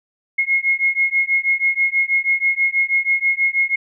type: beating tone pair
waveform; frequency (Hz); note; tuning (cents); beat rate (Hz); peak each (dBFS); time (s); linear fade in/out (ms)
sine; 2157 / 2163.2; C#7 / C#7; -48 / -43; 6.2; -18; 0.38-3.76; 10
effects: none